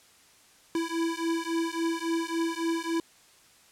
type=beating tone pair; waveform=square; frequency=329.6 / 333.2 Hz; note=E4 / E4; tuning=0 / +19 cents; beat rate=3.6 Hz; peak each=-31 dBFS; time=0.75-3 s; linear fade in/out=2 ms; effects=white hiss -58 dBFS RMS until 3.71 s + low-pass 10000 Hz 12 dB/octave